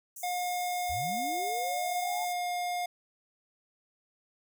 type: high-pass noise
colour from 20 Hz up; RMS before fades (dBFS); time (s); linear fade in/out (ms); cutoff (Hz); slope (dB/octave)
pink; -44; 0.16-2.33; 5; 6000; 96
type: tone with pitch glide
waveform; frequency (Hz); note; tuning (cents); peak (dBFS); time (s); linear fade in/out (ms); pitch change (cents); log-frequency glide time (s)
square; 716 to 711.5; F5 to F5; +43 to +32; -31; 0.23-2.86; 5; -11; 1.77-2.52
type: linear sweep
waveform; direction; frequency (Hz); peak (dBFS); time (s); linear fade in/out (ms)
sine; up; 59 to 880; -38; 0.89-2.25; 10
effects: none